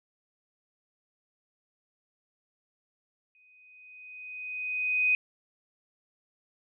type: tone with exponential growth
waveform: sine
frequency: 2500 Hz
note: D#7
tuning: 8 cents sharp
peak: -20 dBFS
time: 3.35-5.15 s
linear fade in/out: 1 ms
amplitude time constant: 390 ms
effects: none